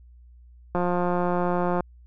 click train, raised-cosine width 1 ms, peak -12 dBFS, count 188, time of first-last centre 0.75-1.806 s, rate 177 Hz, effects added 60 Hz sine -47 dBFS peak until 2.06 s

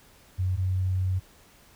sine tone pair in turn, 92.5 / 93.09 Hz, F#2 / F#2, 0 / +11 cents, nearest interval unison, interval 11 cents, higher second, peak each -23 dBFS, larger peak neither, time 0.38-0.57 / 0.57-1.2 s, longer second, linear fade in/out 20 ms, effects pink hiss -56 dBFS RMS until 1.75 s

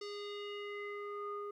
square tone with low-pass filter sweep, 410 Hz, G#4, 22 cents flat, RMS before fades -43 dBFS, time 0.01-1.51 s, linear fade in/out 5 ms, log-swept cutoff 5100 to 1000 Hz, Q 3.6, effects 13-bit

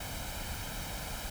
pink noise with comb filter, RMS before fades -39 dBFS, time 0-1.3 s, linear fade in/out 5 ms, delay 1.3 ms, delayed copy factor +0.6, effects none

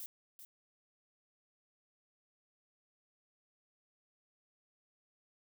violet noise with echo, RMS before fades -45 dBFS, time 0-0.06 s, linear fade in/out 0 ms, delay 390 ms, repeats 1, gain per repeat -8 dB, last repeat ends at 0.45 s, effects none

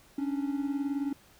triangle beating tone pair, 277.2 / 296.2 Hz, C#4 / D4, 0 / +15 cents, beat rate 19 Hz, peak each -28 / -33 dBFS, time 0.18-1.13 s, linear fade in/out 5 ms, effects pink hiss -59 dBFS RMS until 1.39 s

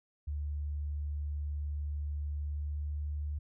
sine tone with pitch glide, 73.42 to 73.97 Hz, D2 to D2, 0 to +13 cents, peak -33 dBFS, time 0.27-3.39 s, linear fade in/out 10 ms, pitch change +13 cents, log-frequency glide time 2.36-2.94 s, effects none

